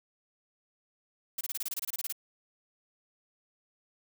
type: noise bursts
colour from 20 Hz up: blue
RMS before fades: -34 dBFS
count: 14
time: 1.38-2.125 s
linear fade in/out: 5 ms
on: 30 ms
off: 25 ms
effects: none